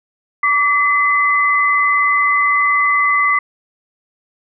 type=tone pair together; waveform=sine; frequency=1149.6 / 2029 Hz; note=D6 / B6; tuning=-37 / +46 cents; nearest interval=minor seventh; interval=983 cents; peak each=-14 dBFS; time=0.43-3.39 s; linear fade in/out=5 ms; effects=none